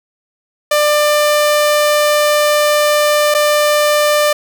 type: tone with dropouts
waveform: sawtooth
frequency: 595 Hz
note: D5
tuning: 22 cents sharp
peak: -6 dBFS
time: 0.71-4.33 s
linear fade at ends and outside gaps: 5 ms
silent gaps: 3.342-3.347 s
effects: none